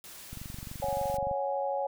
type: noise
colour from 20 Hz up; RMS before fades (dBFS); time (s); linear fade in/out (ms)
white; -47; 0.04-1.17; 0
type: click train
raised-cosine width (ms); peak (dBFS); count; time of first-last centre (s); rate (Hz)
5; -29; 24; 0.33-1.313; 23.4
type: chord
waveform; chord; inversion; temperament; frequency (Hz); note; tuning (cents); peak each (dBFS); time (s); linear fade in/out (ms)
sine; C# suspended fourth; none; just; 554.4 / 739.2 / 831.5; C#5 / F#5 / G#5; 0 / -2 / +2; -31 / -36 / -33; 0.82-1.87; 5
effects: none